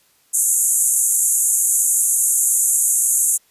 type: band-pass noise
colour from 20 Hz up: pink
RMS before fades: -17 dBFS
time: 0.33-3.38 s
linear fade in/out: 20 ms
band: 6700 to 12000 Hz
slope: 96 dB/octave
effects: white hiss -58 dBFS RMS until 3.5 s + resampled to 32000 Hz